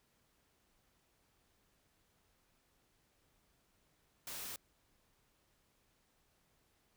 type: noise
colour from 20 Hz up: white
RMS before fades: -45 dBFS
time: 4.27-4.56 s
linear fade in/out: 2 ms
effects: pink hiss -75 dBFS RMS until 6.96 s